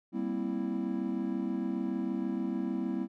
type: chord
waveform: triangle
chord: C dominant seventh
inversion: second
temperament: equal with one note detuned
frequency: 196 / 235 / 261.6 / 329.6 Hz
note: G3 / Bb3 / C4 / E4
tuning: 0 / +14 / 0 / 0 cents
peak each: -34 dBFS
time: 0.12-3.08 s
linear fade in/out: 50 ms
effects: none